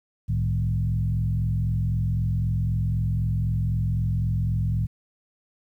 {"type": "tone with frequency modulation", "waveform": "sine", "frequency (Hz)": 110, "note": "A2", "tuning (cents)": 0, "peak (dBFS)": -21, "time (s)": [0.28, 4.87], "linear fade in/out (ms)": 20, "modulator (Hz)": 43.9, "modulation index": 1.1, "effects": ["10-bit"]}